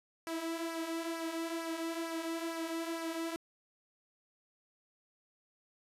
sawtooth tone with flanger, 329.6 Hz, E4, in tune, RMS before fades -38 dBFS, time 0.27-3.36 s, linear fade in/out 0 ms, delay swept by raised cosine 0.26 to 4.36 ms, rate 2.2 Hz, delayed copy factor -0.55, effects resampled to 32000 Hz

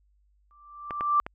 sine tone with exponential growth, 1174.7 Hz, D6, in tune, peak -17 dBFS, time 0.51-1.2 s, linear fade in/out 0 ms, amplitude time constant 150 ms
clicks, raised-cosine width 0.5 ms, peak -19 dBFS, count 3, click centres 0.908 / 1.009 / 1.265 s
effects added 50 Hz sine -62 dBFS peak until 1.34 s

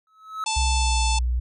triangle tone with exponential growth, 1292 Hz, E6, 35 cents flat, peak -21 dBFS, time 0.07-0.44 s, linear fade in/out 1 ms, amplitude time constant 79 ms
harmonic tone, 880 Hz, A5, in tune, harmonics 1 / 3 / 4 / 5 / 6 / 7 / 8 / 9 / 10, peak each -26 / -31 / -32 / -33 / -34 / -34 / -35 / -36 / -36 dBFS, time 0.46-1.19 s, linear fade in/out 5 ms
sine tone with pitch glide, 65.41 to 60.68 Hz, C2 to B1, 0 to -30 cents, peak -20 dBFS, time 0.56-1.4 s, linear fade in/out 10 ms, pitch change -130 cents, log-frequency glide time 0.69-1.03 s
effects none

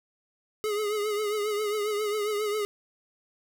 square tone with vibrato, 420 Hz, G#4, 19 cents sharp, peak -27 dBFS, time 0.64-2.65 s, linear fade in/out 0 ms, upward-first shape triangle, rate 7.4 Hz, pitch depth 64 cents each way, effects none

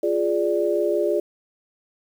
sine chord, D diminished, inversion first, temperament equal, 349.2 / 415.3 / 587.3 Hz, F4 / Ab4 / D5, 0 / 0 / 0 cents, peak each -23 dBFS, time 0.03-1.2 s, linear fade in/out 5 ms, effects 8-bit

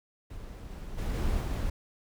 brown noise with level steps, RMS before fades -42 / -40 / -31 / -29 / -31 dBFS, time 0.3-1.7 s, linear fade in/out 5 ms, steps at 0.69 / 0.97 / 1.13 / 1.4 s, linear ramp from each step 20 ms, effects none

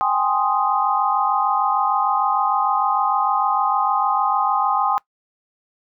sine chord, Ab major seventh, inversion third, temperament equal, 784 / 830.6 / 1046.5 / 1244.5 Hz, G5 / Ab5 / C6 / Eb6, 0 / 0 / 0 / 0 cents, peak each -22 dBFS, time 0.01-4.98 s, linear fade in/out 0 ms, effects noise-tail reverb RT60 0.1 s tail -21 dB re dry

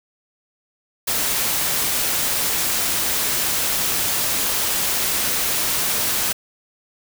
white noise, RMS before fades -21 dBFS, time 1.07-6.33 s, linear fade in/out 10 ms, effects none

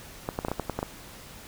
clicks, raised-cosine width 1 ms, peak -14 dBFS, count 9, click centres 0.289 / 0.389 / 0.449 / 0.484 / 0.516 / 0.597 / 0.697 / 0.79 / 0.829 s, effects pink hiss -46 dBFS RMS until 1.47 s

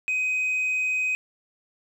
sine tone, 2514 Hz, D#7, 17 cents sharp, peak -20 dBFS, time 0.08-1.15 s, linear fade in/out 0 ms, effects tanh soft clip ceiling -21 dBFS + 9-bit

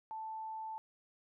sine tone, 880 Hz, A5, in tune, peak -40 dBFS, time 0.11-0.78 s, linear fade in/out 0 ms, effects none

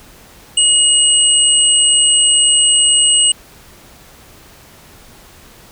sine tone pair together, 2889 / 8171 Hz, F#7 / C9, -42 / -42 cents, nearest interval octave + tritone, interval 1800 cents, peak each -11 dBFS, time 0.57-3.32 s, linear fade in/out 5 ms, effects pink hiss -42 dBFS RMS until 5.71 s

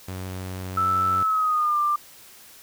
sawtooth tone with vibrato, 93 Hz, F#2, 9 cents sharp, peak -27 dBFS, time 0.08-1.23 s, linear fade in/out 5 ms, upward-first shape triangle, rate 6.5 Hz, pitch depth 10 cents each way
sine tone with pitch glide, 1318.5 to 1188.3 Hz, E6 to D6, 0 to +20 cents, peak -19 dBFS, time 0.77-1.96 s, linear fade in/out 5 ms, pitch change -180 cents, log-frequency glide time 1.17-1.79 s
effects white hiss -48 dBFS RMS until 2.62 s

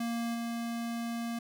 square tone with level steps, 233.1 Hz, A#3, in tune, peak -32 / -34 dBFS, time 0-1.39 s, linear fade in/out 5 ms, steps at 0.34 s, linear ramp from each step 10 ms, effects none

